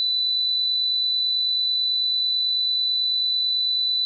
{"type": "tone with amplitude modulation", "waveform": "sine", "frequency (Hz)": 3987, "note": "B7", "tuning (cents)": 16, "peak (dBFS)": -18, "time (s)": [0, 4.05], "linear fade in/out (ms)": 0, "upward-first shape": "sine", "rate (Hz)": 49.1, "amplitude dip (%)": 30, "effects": []}